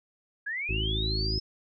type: linear sweep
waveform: sine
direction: up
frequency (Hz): 1613 to 5230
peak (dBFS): -30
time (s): 0.46-1.4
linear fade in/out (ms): 10
type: harmonic tone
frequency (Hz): 53.8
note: A1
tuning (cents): -38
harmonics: 1 / 2 / 3 / 4 / 5 / 6 / 7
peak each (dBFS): -30 / -33 / -42 / -43 / -47 / -41 / -38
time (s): 0.69-1.39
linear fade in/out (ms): 5
effects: none